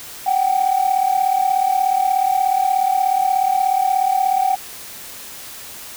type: tone pair together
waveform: sine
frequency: 747.3 / 784 Hz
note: F#5 / G5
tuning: +17 / 0 cents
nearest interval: minor second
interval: 83 cents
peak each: -16 dBFS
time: 0.26-4.56 s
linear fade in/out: 10 ms
effects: tanh soft clip ceiling -9 dBFS + white hiss -35 dBFS RMS until 5.96 s